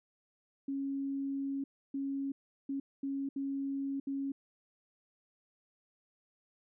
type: tone bursts at uneven times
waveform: sine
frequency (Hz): 275.1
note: C#4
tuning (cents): -13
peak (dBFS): -33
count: 6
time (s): 0.68-1.64 / 1.94-2.32 / 2.69-2.8 / 3.03-3.29 / 3.36-4 / 4.07-4.32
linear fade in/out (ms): 5
effects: none